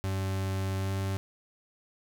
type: tone with pitch glide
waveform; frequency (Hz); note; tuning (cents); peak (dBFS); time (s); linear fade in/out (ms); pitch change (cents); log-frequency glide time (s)
40% pulse; 96 to 96.84; G2 to G2; -36 to -21; -28; 0.04-1.17; 0; +15; 0.77-0.92
effects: none